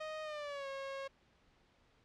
sawtooth tone with pitch glide, 622.3 to 544.9 Hz, D#5 to C#5, 0 to -30 cents, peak -37 dBFS, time 0-1.08 s, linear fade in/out 10 ms, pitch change -230 cents, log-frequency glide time 0.23-0.68 s, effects pink hiss -70 dBFS RMS until 2.04 s + low-pass 4000 Hz 12 dB/octave

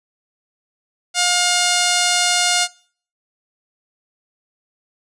5% pulse tone, 712 Hz, F5, 33 cents sharp, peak -3 dBFS, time 1.14-2.68 s, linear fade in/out 50 ms, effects noise-tail reverb RT60 0.5 s tail -23 dB re dry + resampled to 22050 Hz

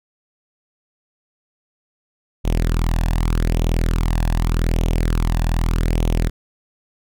sawtooth tone with flanger, 41.11 Hz, E1, 4 cents flat, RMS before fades -18 dBFS, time 2.44-6.3 s, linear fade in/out 20 ms, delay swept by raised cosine 0.31 to 1.16 ms, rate 0.83 Hz, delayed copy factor +0.6, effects none

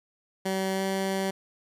15% pulse tone with pitch glide, 191 to 192.55 Hz, G3 to G3, -45 to -31 cents, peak -20 dBFS, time 0.45-1.31 s, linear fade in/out 10 ms, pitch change +14 cents, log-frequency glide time 0.73-0.82 s, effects resampled to 32000 Hz

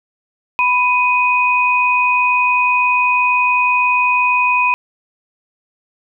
sine tone pair together, 991 / 2497 Hz, B5 / D#7, +6 / +6 cents, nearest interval octave + major third, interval 1600 cents, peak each -14 dBFS, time 0.59-4.74 s, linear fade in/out 0 ms, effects none

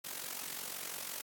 white noise with amplitude modulation, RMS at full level -39 dBFS, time 0.04-1.22 s, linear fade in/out 10 ms, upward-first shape sine, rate 45.7 Hz, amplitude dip 75%, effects high-pass 150 Hz 12 dB/octave + AAC 64 kbps

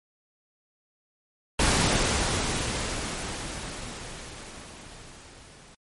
pink noise with level ramp, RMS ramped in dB -21 to -51 dBFS, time 1.59-5.75 s, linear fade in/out 5 ms, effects MP3 48 kbps

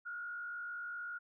sine tone with frequency modulation, 1425 Hz, F6, 34 cents sharp, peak -40 dBFS, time 0.05-1.19 s, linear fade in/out 20 ms, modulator 52.8 Hz, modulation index 0.74, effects none

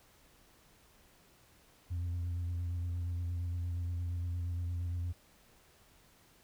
sine tone with vibrato, 87 Hz, F2, 6 cents flat, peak -31 dBFS, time 1.9-5.13 s, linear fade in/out 20 ms, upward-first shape sine, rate 8.6 Hz, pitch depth 27 cents each way, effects tanh soft clip ceiling -32 dBFS + pink hiss -64 dBFS RMS until 6.43 s

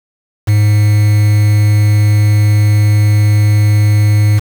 triangle tone with quantisation, 104.8 Hz, G#2, 16 cents sharp, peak -4 dBFS, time 0.47-4.4 s, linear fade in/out 20 ms, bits 4, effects none

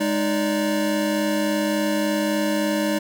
square tone cluster, 207.5 / 309.3 / 579 Hz, G#3 / D#4 / D5, -1 / -10 / -25 cents, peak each -26 / -24 / -26 dBFS, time 0-2.99 s, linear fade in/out 10 ms, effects none

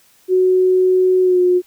sine tone with pitch glide, 370 to 360.1 Hz, F#4 to F#4, 0 to -47 cents, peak -10 dBFS, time 0.28-1.62 s, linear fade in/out 50 ms, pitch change -47 cents, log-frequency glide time 1.22-1.4 s, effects white hiss -53 dBFS RMS until 1.66 s

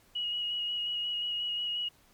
sine tone with vibrato, 2898 Hz, F#7, 37 cents flat, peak -30 dBFS, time 0.15-1.89 s, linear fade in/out 10 ms, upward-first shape square, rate 5.6 Hz, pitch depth 13 cents each way, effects pink hiss -63 dBFS RMS until 2.13 s + MP3 96 kbps

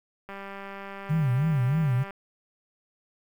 click train, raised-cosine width 0.5 ms, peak -25 dBFS, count 359, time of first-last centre 0.29-2.107 s, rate 197 Hz
sine tone with vibrato, 141.3 Hz, C#3, 34 cents sharp, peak -21 dBFS, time 1.09-2.04 s, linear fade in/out 20 ms, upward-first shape sine, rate 3.2 Hz, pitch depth 250 cents each way
effects 9-bit

